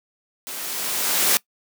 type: noise with level ramp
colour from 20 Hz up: white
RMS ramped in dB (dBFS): -33 to -17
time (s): 0.47-1.37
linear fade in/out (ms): 0
effects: noise-tail reverb RT60 0.1 s tail -22 dB re dry + high-pass 200 Hz 12 dB/octave